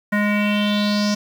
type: tone with low-pass filter sweep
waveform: square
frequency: 207.2 Hz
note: G#3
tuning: 4 cents flat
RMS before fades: -19 dBFS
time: 0.12-1.15 s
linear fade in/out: 10 ms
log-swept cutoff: 1800 to 5700 Hz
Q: 5
effects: 7-bit